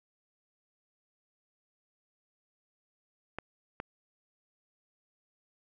clicks, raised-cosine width 0.5 ms, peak -21 dBFS, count 2, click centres 3.386 / 3.801 s, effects none

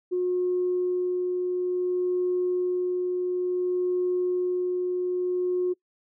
sine tone with tremolo, 361.3 Hz, F#4, 41 cents flat, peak -21 dBFS, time 0.11-5.74 s, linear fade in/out 20 ms, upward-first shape sine, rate 0.57 Hz, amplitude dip 25%, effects noise-tail reverb RT60 0.1 s tail -23 dB re dry + tanh soft clip ceiling -17 dBFS

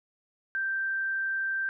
sine tone, 1568 Hz, G6, in tune, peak -27 dBFS, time 0.55-1.69 s, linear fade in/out 0 ms, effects none

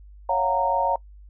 sine chord, Gb major seventh, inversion second, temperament just, 555 / 693.7 / 740 / 925 Hz, Db5 / F5 / Gb5 / Bb5, +2 / -12 / 0 / -14 cents, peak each -26 / -28 / -27 / -22 dBFS, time 0.29-0.96 s, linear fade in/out 5 ms, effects noise-tail reverb RT60 0.1 s tail -23 dB re dry + added 50 Hz sine -43 dBFS peak until 1.29 s

